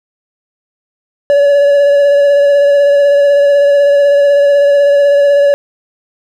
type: tone with vibrato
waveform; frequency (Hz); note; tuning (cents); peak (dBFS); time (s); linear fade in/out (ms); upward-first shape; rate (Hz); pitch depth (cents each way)
triangle; 569; C#5; +45; -3; 1.3-5.54; 0; sine; 16; 20
effects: none